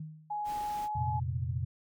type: tone with exponential decay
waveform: sine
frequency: 155.6 Hz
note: D#3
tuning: in tune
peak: -36 dBFS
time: 0-0.51 s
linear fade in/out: 5 ms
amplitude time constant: 110 ms
type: tone with pitch glide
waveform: sine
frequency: 836 to 847.7 Hz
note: G#5 to G#5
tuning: +11 to +35 cents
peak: -32 dBFS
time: 0.3-1.2 s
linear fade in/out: 10 ms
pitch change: +24 cents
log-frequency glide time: 0.8-0.94 s
type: noise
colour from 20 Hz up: pink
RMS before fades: -48 dBFS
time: 0.44-0.89 s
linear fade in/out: 50 ms
type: chord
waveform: sine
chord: F suspended fourth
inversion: none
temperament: just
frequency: 87.31 / 116.41 / 130.96 Hz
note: F2 / Bb2 / C3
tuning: 0 / -2 / +2 cents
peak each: -35 dBFS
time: 0.95-1.65 s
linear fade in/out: 10 ms
effects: none